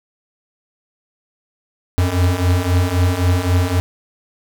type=beating tone pair; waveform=square; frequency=87.31 / 91.11 Hz; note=F2 / F#2; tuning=0 / -26 cents; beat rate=3.8 Hz; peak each=-19 / -16 dBFS; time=1.98-3.8 s; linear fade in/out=0 ms; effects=none